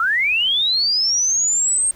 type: linear sweep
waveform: sine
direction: up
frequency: 1291 to 8600 Hz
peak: -15 dBFS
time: 0-1.91 s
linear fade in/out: 2 ms
effects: pink hiss -48 dBFS RMS until 1.95 s